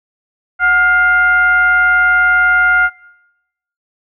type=tone with frequency modulation; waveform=sine; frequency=1416 Hz; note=F6; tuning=23 cents sharp; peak=-8 dBFS; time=0.59-2.9 s; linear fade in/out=50 ms; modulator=678 Hz; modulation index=0.58; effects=noise-tail reverb RT60 0.9 s tail -23 dB re dry